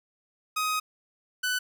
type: tone pair in turn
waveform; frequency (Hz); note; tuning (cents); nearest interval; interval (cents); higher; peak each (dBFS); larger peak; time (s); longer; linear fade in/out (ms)
sawtooth; 1256 / 1496.2; D#6 / F#6; +16 / +19; minor third; 303; second; -22; neither; 0.56-0.8 / 1.43-1.59; first; 10
effects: none